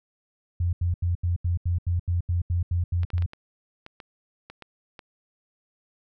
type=tone bursts; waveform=sine; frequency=87.31 Hz; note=F2; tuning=in tune; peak=-21 dBFS; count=13; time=0.6-3.262 s; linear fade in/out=5 ms; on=130 ms; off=81 ms
type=clicks; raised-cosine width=0.3 ms; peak=-25 dBFS; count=10; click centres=3.033 / 3.103 / 3.181 / 3.223 / 3.334 / 3.864 / 4.002 / 4.5 / 4.623 / 4.992 s
effects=none